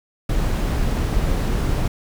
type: noise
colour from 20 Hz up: brown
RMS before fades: -20 dBFS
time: 0.29-1.88 s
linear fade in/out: 5 ms
effects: none